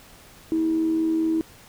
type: tone with amplitude modulation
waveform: sine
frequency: 322.4 Hz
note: E4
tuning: 38 cents flat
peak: -17 dBFS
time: 0.52-1.41 s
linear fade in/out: 0 ms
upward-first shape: sine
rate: 84.8 Hz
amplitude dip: 40%
effects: tanh soft clip ceiling -13 dBFS + pink hiss -49 dBFS RMS until 1.68 s